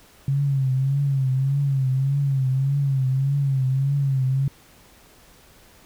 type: tone with vibrato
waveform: sine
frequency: 135.8 Hz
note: C#3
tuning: 35 cents flat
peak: -18 dBFS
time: 0.28-4.48 s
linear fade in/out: 2 ms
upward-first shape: triangle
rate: 1.7 Hz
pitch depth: 86 cents each way
effects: pink hiss -52 dBFS RMS until 5.85 s